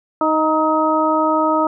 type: harmonic tone with a mistuned harmonic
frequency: 312.1 Hz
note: D#4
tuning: 5 cents sharp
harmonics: 1 / 2 / 3 / 4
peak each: -19 / -19 / -19 / -19 dBFS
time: 0.21-1.67 s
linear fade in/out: 2 ms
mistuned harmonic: 4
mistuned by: +25 cents
effects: none